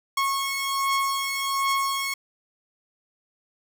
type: beating tone pair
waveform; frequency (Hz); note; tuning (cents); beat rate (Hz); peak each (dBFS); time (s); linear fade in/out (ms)
sawtooth; 1094 / 1095.3; C#6 / C#6; -23 / -21; 1.3; -25 / -21; 0.17-2.14; 5
effects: none